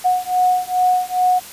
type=beating tone pair; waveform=sine; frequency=730 / 732.4 Hz; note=F#5 / F#5; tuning=-24 / -18 cents; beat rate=2.4 Hz; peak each=-17 dBFS; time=0.04-1.4 s; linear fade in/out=20 ms; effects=white hiss -36 dBFS RMS until 1.52 s + resampled to 32000 Hz